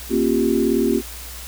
sine chord, G half-diminished seventh, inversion first, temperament equal with one note detuned, 233.1 / 271.2 / 349.2 / 392 Hz, Bb3 / Db4 / F4 / G4, 0 / -38 / 0 / 0 cents, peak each -21 dBFS, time 0.09-1.02 s, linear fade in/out 50 ms, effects added 60 Hz sine -36 dBFS peak until 1.47 s + white hiss -36 dBFS RMS until 1.47 s

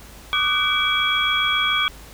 sine tone cluster, 1156 / 1223 / 1502 / 2307 / 3317 Hz, D6 / D#6 / F#6 / D7 / G#7, -28 / -30 / +26 / -31 / -3 cents, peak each -28 / -25 / -26 / -23 / -21 dBFS, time 0.33-1.88 s, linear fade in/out 0 ms, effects added 53 Hz sine -43 dBFS peak until 2.13 s + pink hiss -44 dBFS RMS until 2.13 s

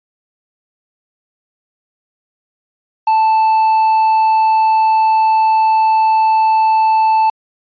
triangle tone with quantisation, 880 Hz, A5, in tune, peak -7 dBFS, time 3.07-7.3 s, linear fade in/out 5 ms, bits 6, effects resampled to 11025 Hz

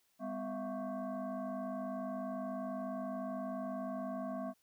sine tone with frequency modulation, 200.7 Hz, G3, 41 cents sharp, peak -37 dBFS, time 0.19-4.54 s, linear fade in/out 50 ms, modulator 453 Hz, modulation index 1.6, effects white hiss -75 dBFS RMS until 4.62 s

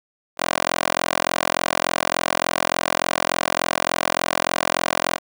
10% pulse tone with high-pass filter, 43.44 Hz, F1, 8 cents flat, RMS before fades -22 dBFS, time 0.37-5.19 s, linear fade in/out 50 ms, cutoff 650 Hz, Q 1, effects none

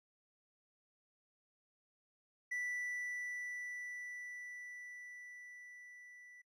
triangle tone with level ramp, 1970 Hz, B6, 5 cents flat, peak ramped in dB -35 to -54 dBFS, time 2.51-6.42 s, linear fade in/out 10 ms, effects noise-tail reverb RT60 0.1 s tail -26 dB re dry + resampled to 32000 Hz

